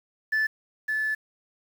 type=tone pair in turn; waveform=sine; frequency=1747 / 1735.9 Hz; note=A6 / A6; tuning=-13 / -24 cents; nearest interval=unison; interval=11 cents; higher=first; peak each=-19 / -23 dBFS; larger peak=first; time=0.32-0.47 / 0.88-1.15 s; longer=second; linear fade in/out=10 ms; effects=tanh soft clip ceiling -20 dBFS + 8-bit